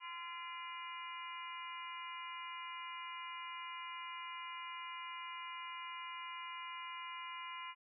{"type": "harmonic tone with a mistuned harmonic", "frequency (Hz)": 342.6, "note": "F4", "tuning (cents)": -33, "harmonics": [3, 4, 5, 6, 7, 8], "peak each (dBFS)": [-46, -56, -60, -52, -53, -52], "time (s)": [0, 7.75], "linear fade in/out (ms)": 50, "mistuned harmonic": 8, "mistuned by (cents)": 79, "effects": []}